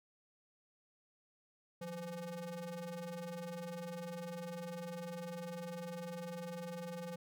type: ring-modulated tone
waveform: square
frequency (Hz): 168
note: E3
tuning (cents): +33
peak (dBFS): -40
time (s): 1.81-7.16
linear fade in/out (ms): 5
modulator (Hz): 346
effects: none